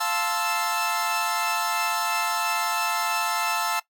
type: chord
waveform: sawtooth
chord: F major seventh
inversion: none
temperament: equal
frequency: 698.5 / 880 / 1046.5 / 1318.5 Hz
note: F5 / A5 / C6 / E6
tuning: 0 / 0 / 0 / 0 cents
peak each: -29 / -24 / -29 / -23 dBFS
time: 0-3.8 s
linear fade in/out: 10 ms
effects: noise-tail reverb RT60 0.1 s tail -17 dB re dry